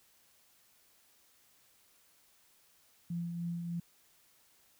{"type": "tone with tremolo", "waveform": "sine", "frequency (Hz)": 171.2, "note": "F3", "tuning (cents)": -34, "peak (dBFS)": -33, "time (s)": [3.1, 3.8], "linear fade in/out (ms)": 5, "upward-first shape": "triangle", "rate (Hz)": 3.3, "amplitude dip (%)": 40, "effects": ["white hiss -67 dBFS RMS until 4.79 s"]}